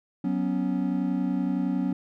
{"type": "chord", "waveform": "triangle", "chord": "F# suspended fourth", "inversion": "none", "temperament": "just", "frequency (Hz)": [185, 246.7, 277.5], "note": ["F#3", "B3", "C#4"], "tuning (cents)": [0, -2, 2], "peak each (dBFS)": [-26, -27, -26], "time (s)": [0.24, 1.93], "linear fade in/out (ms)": 5, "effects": []}